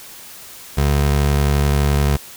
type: tone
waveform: 25% pulse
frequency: 71.6 Hz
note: D2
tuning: 43 cents flat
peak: -10 dBFS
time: 0.77-2.17 s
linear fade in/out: 10 ms
effects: white hiss -38 dBFS RMS until 2.36 s